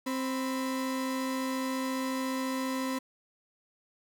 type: tone pair together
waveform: 35% pulse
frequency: 262.6 / 996 Hz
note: C4 / B5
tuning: +6 / +14 cents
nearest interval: octave + major seventh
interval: 2308 cents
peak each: -29 / -36 dBFS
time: 0.06-2.99 s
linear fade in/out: 10 ms
effects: 9-bit